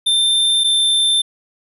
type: tone pair in turn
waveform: square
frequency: 3579 / 3565 Hz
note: A7 / A7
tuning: +29 / +22 cents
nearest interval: unison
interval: 7 cents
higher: first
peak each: -13 dBFS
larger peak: neither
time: 0.06-0.64 / 0.64-1.22 s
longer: neither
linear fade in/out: 10 ms
effects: resampled to 32000 Hz